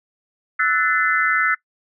sine chord, F# half-diminished seventh, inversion third, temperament equal with one note detuned, 1318.5 / 1480 / 1760 / 2043 Hz, E6 / F#6 / A6 / C7, 0 / 0 / 0 / -42 cents, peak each -21 dBFS, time 0.59-1.55 s, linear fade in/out 10 ms, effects noise-tail reverb RT60 0.1 s tail -21 dB re dry

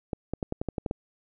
clicks, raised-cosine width 2 ms, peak -16 dBFS, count 9, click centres 0.132 / 0.336 / 0.428 / 0.524 / 0.615 / 0.687 / 0.782 / 0.862 / 0.911 s, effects none

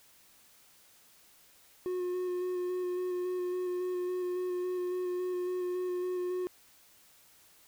triangle tone with vibrato, 361.6 Hz, F#4, 40 cents flat, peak -29 dBFS, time 1.86-6.47 s, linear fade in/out 0 ms, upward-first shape square, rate 3.6 Hz, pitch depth 13 cents each way, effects white hiss -61 dBFS RMS until 7.67 s

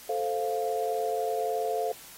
sine chord, F major, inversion first, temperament equal, 440 / 523.3 / 698.5 Hz, A4 / C5 / F5, 0 / 0 / 0 cents, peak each -30 / -33 / -30 dBFS, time 0.09-1.92 s, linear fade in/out 5 ms, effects white hiss -48 dBFS RMS until 2.17 s + AAC 48 kbps

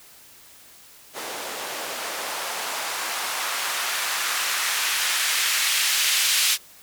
blue noise with band-pass filter sweep, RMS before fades -25 dBFS, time 1.13-6.58 s, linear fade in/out 50 ms, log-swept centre 450 to 2900 Hz, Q 0.99, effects white hiss -49 dBFS RMS until 6.82 s

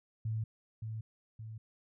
sine tone with echo, 110.4 Hz, A2, 6 cents sharp, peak -32 dBFS, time 0.25-0.44 s, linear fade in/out 5 ms, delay 570 ms, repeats 2, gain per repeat -5 dB, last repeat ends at 1.58 s, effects none

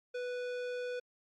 sine tone with tanh clipping, 493.9 Hz, B4, in tune, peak -38 dBFS, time 0.14-1 s, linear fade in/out 10 ms, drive 17 dB, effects Opus 48 kbps

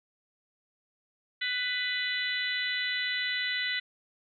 harmonic tone, 497 Hz, B4, 11 cents sharp, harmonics 3 / 4 / 5 / 6 / 7 / 8, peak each -37 / -31 / -43 / -37 / -39 / -36 dBFS, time 1.41-3.8 s, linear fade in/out 10 ms, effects none

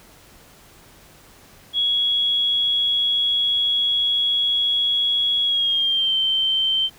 sine tone with pitch glide, 3338 to 3114 Hz, G#7 to G7, +8 to -12 cents, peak -17 dBFS, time 1.73-6.9 s, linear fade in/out 50 ms, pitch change -120 cents, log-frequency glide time 5.43-6.15 s, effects pink hiss -49 dBFS RMS until 6.98 s

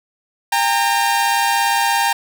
sawtooth tone pair together, 800.6 / 918 Hz, G5 / A#5, +36 / -27 cents, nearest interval major second, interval 237 cents, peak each -14 / -13 dBFS, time 0.52-2.13 s, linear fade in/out 5 ms, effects none

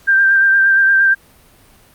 sine tone with vibrato, 1579 Hz, G6, 12 cents sharp, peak -8 dBFS, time 0.07-1.15 s, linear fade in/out 20 ms, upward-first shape sine, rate 8.6 Hz, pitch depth 23 cents each way, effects pink hiss -48 dBFS RMS until 1.94 s + Opus 48 kbps

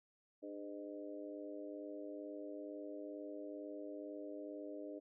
harmonic tone with a mistuned harmonic, 102.2 Hz, G#2, 27 cents flat, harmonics 3 / 4 / 5 / 6, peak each -48 / -52 / -52 / -51 dBFS, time 0.42-5 s, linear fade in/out 20 ms, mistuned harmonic 3, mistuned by -35 cents, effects none

